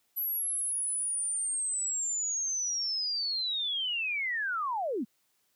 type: linear sweep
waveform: sine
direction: down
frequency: 11840 to 189.4 Hz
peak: -29 dBFS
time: 0.16-5.05 s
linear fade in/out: 20 ms
effects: white hiss -73 dBFS RMS until 5.55 s + high-pass 80 Hz 12 dB/octave